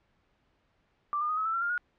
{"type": "tone with pitch steps", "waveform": "sine", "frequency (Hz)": [1174.7, 1209.8, 1246, 1283.2, 1321.6, 1361.1, 1401.8, 1443.7], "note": ["D6", "D#6", "D#6", "E6", "E6", "F6", "F6", "F#6"], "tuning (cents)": [0, -49, 2, -47, 4, -45, 6, -43], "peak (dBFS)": -27, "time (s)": [1.13, 1.778], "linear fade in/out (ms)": 0, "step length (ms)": 81, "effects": ["pink hiss -71 dBFS RMS until 1.98 s", "low-pass 3000 Hz 12 dB/octave"]}